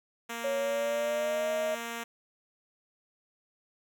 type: tone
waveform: 5% pulse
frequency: 232.7 Hz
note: A#3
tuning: 3 cents flat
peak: -24 dBFS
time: 0.29-2.04 s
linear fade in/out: 10 ms
type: tone with pitch glide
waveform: sine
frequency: 554.4 to 629.5 Hz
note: C#5 to D#5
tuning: 0 to +20 cents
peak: -28 dBFS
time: 0.44-1.75 s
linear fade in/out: 5 ms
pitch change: +220 cents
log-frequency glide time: 0.57-1.52 s
effects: none